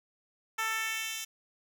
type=tone with high-pass filter sweep; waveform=10% pulse; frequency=443.6 Hz; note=A4; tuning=14 cents sharp; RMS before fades=-34 dBFS; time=0.58-1.25 s; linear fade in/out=10 ms; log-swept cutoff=1100 to 4100 Hz; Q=1.3; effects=none